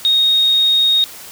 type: tone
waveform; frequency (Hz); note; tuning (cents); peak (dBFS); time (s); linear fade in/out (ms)
sine; 3729; A#7; 0; -10; 0.05-1.04; 0
effects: white hiss -35 dBFS RMS until 1.31 s